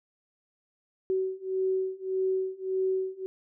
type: beating tone pair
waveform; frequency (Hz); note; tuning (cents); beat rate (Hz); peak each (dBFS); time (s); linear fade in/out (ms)
sine; 376.9 / 378.6; F#4 / F#4; +32 / +40; 1.7; -30 / -29; 1.1-3.26; 0
effects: none